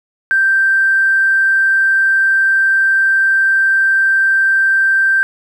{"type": "tone with tanh clipping", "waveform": "triangle", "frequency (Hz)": 1568, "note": "G6", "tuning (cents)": 0, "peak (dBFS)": -9, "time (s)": [0.31, 5.23], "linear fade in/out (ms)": 0, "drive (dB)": 3, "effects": []}